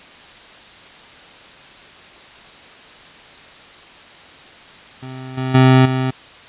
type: tone with level steps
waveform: 25% pulse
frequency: 130.2 Hz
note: C3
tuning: 8 cents flat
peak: -26 / -16 / -4 / -13 dBFS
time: 5.02-6.11 s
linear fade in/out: 10 ms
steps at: 5.37 / 5.54 / 5.85 s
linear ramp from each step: 10 ms
effects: white hiss -41 dBFS RMS until 6.48 s + resampled to 8000 Hz